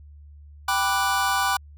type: chord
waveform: square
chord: G major seventh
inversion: none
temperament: equal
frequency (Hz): 784 / 987.8 / 1174.7 / 1480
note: G5 / B5 / D6 / F#6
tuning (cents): 0 / 0 / 0 / 0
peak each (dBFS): -27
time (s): 0.68-1.57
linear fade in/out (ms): 5
effects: added 73 Hz sine -43 dBFS peak until 1.77 s

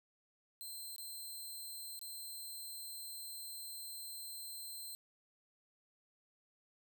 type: tone with dropouts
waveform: 5% pulse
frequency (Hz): 4120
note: C8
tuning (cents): -28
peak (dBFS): -38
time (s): 0.61-4.95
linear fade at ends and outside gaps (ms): 0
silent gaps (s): 0.962-0.982 / 1.992-2.014
effects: 13-bit

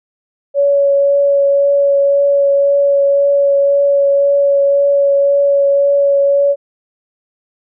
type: tone with vibrato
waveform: sine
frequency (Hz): 562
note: C#5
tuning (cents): +24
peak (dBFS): -8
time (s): 0.54-6.56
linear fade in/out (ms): 50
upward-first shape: triangle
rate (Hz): 1.9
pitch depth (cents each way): 11
effects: none

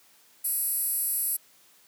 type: tone with high-pass filter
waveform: 15% pulse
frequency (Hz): 493.9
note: B4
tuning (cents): 0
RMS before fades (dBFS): -28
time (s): 0.44-1.37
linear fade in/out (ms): 10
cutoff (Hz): 11000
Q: 6.7
effects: white hiss -59 dBFS RMS until 1.87 s + high-pass 150 Hz 12 dB/octave

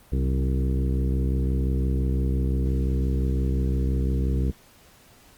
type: harmonic tone with a mistuned harmonic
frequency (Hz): 65.8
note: C2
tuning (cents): +10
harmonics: 1 / 2 / 3 / 4 / 5 / 6 / 7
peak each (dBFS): -22 / -28 / -32 / -34 / -36 / -38 / -39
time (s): 0.12-4.51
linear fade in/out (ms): 5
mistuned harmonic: 3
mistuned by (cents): -45
effects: pink hiss -54 dBFS RMS until 5.37 s + Opus 32 kbps

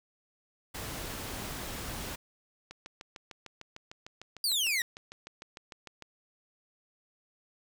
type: noise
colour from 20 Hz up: pink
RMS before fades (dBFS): -39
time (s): 0.74-2.16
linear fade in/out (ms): 10
type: click train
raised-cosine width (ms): 0.2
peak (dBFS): -27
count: 23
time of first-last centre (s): 2.71-6.023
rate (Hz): 6.64
type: exponential sweep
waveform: sawtooth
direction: down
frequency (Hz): 4856 to 1845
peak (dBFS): -24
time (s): 4.44-4.82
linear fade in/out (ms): 2
effects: none

